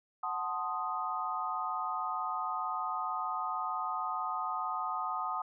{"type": "chord", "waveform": "sine", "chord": "F# diminished seventh", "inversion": "none", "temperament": "equal", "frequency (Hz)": [740, 880, 1046.5, 1244.5], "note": ["F#5", "A5", "C6", "Eb6"], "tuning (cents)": [0, 0, 0, 0], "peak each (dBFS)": [-39, -39, -40, -35], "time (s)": [0.23, 5.42], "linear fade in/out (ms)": 5, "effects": []}